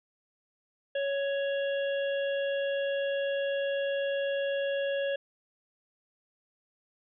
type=harmonic tone; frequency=556 Hz; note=C#5; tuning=5 cents sharp; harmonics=1 / 3 / 5 / 6; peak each=-28 / -38 / -42 / -44 dBFS; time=0.95-5.16 s; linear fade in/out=5 ms; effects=none